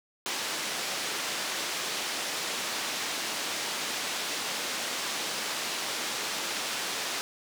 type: band-pass noise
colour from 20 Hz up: white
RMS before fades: -33 dBFS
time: 0.26-7.21 s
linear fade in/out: 0 ms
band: 230 to 5600 Hz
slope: 12 dB/octave
effects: none